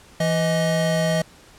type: tone pair together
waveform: square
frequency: 166.6 / 629.8 Hz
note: E3 / D#5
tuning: +19 / +21 cents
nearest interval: octave + major seventh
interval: 2302 cents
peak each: -22 dBFS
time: 0.2-1.22 s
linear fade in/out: 5 ms
effects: pink hiss -49 dBFS RMS until 1.58 s + low-pass 10000 Hz 12 dB/octave